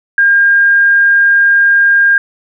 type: tone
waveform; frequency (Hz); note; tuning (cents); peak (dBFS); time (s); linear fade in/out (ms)
sine; 1610; G6; +46; -5; 0.18-2.18; 2
effects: none